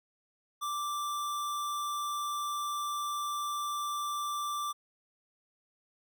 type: tone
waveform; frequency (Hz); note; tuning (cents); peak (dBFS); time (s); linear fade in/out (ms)
square; 1174.7; D6; 0; -33; 0.61-4.73; 20
effects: none